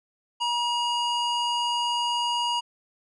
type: tone with band-pass filter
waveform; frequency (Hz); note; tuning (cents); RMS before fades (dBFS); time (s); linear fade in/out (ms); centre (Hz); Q
square; 956; A#5; +43; -26; 0.4-2.61; 20; 2700; 0.85
effects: resampled to 24000 Hz